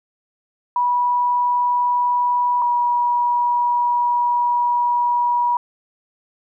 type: tone pair in turn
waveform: sine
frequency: 976 / 965.3 Hz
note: B5 / B5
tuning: -21 / -40 cents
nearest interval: unison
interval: 19 cents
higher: first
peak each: -15 dBFS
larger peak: neither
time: 0.76-2.62 / 2.62-5.57 s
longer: second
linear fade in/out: 2 ms
effects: none